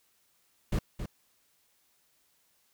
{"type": "noise with echo", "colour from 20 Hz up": "brown", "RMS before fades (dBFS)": -28, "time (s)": [0.72, 0.79], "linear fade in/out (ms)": 5, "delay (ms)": 270, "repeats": 1, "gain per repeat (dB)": -8, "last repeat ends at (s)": 1.06, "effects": ["white hiss -70 dBFS RMS until 2.73 s"]}